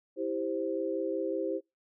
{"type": "chord", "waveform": "sine", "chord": "C major", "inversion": "first", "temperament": "just", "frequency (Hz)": [327, 392.4, 523.3], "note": ["E4", "G4", "C5"], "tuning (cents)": [-14, 2, 0], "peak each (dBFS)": -34, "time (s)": [0.16, 1.61], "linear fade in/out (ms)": 50, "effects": ["noise-tail reverb RT60 0.2 s tail -24 dB re dry"]}